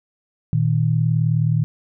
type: tone pair together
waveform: sine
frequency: 116.5 / 155.8 Hz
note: A#2 / D#3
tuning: -1 / +3 cents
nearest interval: perfect fourth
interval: 504 cents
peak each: -18 dBFS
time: 0.53-1.64 s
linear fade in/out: 0 ms
effects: none